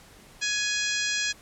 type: harmonic tone with a mistuned harmonic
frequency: 831 Hz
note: G#5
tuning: 1 cent sharp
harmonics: 2 / 3 / 4 / 5 / 6 / 7 / 8 / 9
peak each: -30 / -32 / -33 / -34 / -35 / -35 / -36 / -37 dBFS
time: 0.41-1.33 s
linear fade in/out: 20 ms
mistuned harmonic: 2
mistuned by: +15 cents
effects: pink hiss -52 dBFS RMS until 1.41 s + low-pass 12000 Hz 12 dB/octave